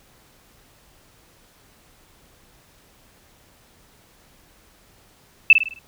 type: tone with echo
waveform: sine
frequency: 2637 Hz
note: E7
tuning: in tune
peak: -5 dBFS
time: 5.5-5.53 s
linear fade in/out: 2 ms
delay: 52 ms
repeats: 5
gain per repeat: -7 dB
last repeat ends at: 5.79 s
effects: pink hiss -55 dBFS RMS until 5.87 s